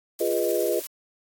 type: noise with tremolo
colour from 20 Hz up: blue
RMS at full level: -34 dBFS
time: 0.19-0.87 s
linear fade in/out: 2 ms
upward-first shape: square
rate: 17 Hz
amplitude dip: 25%
type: chord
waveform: sine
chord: F half-diminished seventh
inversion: none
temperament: equal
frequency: 349.2 / 415.3 / 493.9 / 622.3 Hz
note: F4 / Ab4 / Cb5 / Eb5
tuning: 0 / 0 / 0 / 0 cents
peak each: -27 dBFS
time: 0.2-0.8 s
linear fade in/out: 10 ms
effects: AAC 64 kbps